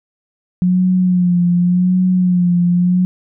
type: tone with vibrato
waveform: sine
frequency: 179.5 Hz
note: F3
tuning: 48 cents sharp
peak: -10 dBFS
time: 0.62-3.05 s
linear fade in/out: 0 ms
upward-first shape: sine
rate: 0.88 Hz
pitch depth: 44 cents each way
effects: none